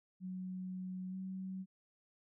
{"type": "tone with pitch glide", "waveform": "sine", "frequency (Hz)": [185, 188.67], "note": ["F#3", "F#3"], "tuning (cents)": [0, 34], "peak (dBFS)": -40, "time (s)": [0.2, 1.66], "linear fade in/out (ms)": 50, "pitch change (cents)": 34, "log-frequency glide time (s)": [1.1, 1.15], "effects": []}